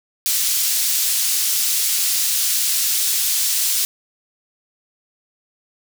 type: high-pass noise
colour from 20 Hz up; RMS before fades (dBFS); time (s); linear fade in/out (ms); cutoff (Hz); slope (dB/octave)
pink; -19; 0.26-3.85; 0; 5000; 12
effects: none